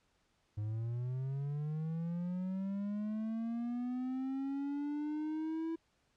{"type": "linear sweep", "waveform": "triangle", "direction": "up", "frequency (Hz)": [103.3, 329.6], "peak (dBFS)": -33, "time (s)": [0.57, 5.76], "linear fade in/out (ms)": 10, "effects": ["pink hiss -75 dBFS RMS until 6.16 s", "low-pass 7000 Hz 12 dB/octave"]}